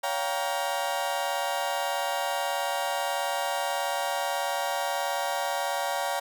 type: chord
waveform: 35% pulse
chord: G half-diminished seventh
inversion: second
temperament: just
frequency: 564.5 / 705.6 / 784 / 940.8 Hz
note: Db5 / F5 / G5 / Bb5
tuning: +31 / +18 / 0 / +16 cents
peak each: -31 dBFS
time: 0.03-6.2 s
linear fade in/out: 10 ms
effects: none